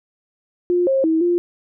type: tone with pitch steps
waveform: sine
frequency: 353.9 / 536 / 321.8 / 349.3 Hz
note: F4 / C5 / E4 / F4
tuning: +23 / +42 / -42 / 0 cents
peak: -14 dBFS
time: 0.7-1.38 s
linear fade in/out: 0 ms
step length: 170 ms
effects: none